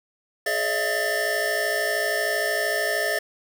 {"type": "tone cluster", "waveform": "square", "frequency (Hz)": [422.4, 556, 619, 672, 1780], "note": ["G#4", "C#5", "D#5", "E5", "A6"], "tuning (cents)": [29, 5, -9, 33, 20], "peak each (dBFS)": [-32, -34, -30, -30, -26], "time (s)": [0.46, 3.19], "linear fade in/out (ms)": 5, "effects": []}